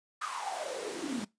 pink noise with high-pass filter sweep, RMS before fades -37 dBFS, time 0.21-1.25 s, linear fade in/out 10 ms, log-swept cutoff 1300 to 210 Hz, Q 8.9, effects noise-tail reverb RT60 0.2 s tail -21 dB re dry + resampled to 22050 Hz

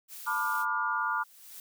blue noise, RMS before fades -44 dBFS, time 0.08-0.66 s, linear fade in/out 50 ms
sine chord, B half-diminished seventh, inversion third, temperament just, 889 / 987.8 / 1185.3 / 1422.4 Hz, A5 / B5 / D6 / F6, +18 / 0 / +16 / +31 cents, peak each -35 / -34 / -32 / -31 dBFS, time 0.26-1.24 s, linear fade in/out 20 ms
blue noise with exponential growth, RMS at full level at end -44 dBFS, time 0.72-1.6 s, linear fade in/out 2 ms, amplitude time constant 190 ms
effects none

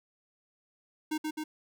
square tone with echo, 308.8 Hz, D#4, 13 cents flat, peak -30 dBFS, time 1.11-1.18 s, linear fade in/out 10 ms, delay 130 ms, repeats 2, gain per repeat -2 dB, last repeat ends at 1.44 s, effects none

